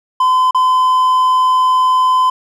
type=tone with dropouts; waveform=triangle; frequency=1021 Hz; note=C6; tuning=43 cents flat; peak=-7 dBFS; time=0.2-2.3 s; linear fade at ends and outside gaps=5 ms; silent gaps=0.51-0.546 s; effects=none